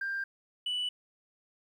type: tone pair in turn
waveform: sine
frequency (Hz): 1589 / 2965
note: G6 / F#7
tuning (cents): +23 / +3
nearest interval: major seventh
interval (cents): 1080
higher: second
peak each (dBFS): -30 / -28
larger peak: second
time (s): 0.01-0.24 / 0.66-0.89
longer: neither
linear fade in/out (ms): 5
effects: tanh soft clip ceiling -28 dBFS + 11-bit